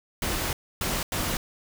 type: noise bursts at uneven times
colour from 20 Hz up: pink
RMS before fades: -28 dBFS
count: 3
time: 0.22-0.53 / 0.81-1.03 / 1.12-1.37 s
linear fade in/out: 2 ms
effects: none